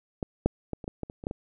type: clicks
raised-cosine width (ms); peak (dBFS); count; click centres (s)
2; -16 / -8 / -18 / -26 / -19 / -19 / -26 / -27 / -15 / -21; 10; 0.228 / 0.46 / 0.733 / 0.842 / 0.879 / 1.033 / 1.099 / 1.239 / 1.269 / 1.311
effects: none